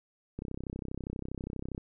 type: click train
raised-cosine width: 3 ms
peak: -24 dBFS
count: 46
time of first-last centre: 0.39-1.779 s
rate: 32.4 Hz
effects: none